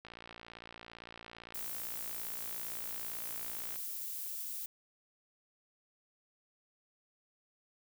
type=click train; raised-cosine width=0.3 ms; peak=-32 dBFS; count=215; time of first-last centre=0.05-3.759 s; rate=57.7 Hz
type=noise; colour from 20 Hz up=violet; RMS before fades=-41 dBFS; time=1.54-4.66 s; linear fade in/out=5 ms
effects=none